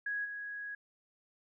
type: tone with level steps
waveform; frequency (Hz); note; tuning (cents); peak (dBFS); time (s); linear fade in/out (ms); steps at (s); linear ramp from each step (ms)
sine; 1661.2; G#6; 0; -33 / -39; 0.06-0.75; 5; 0.24; 20
effects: none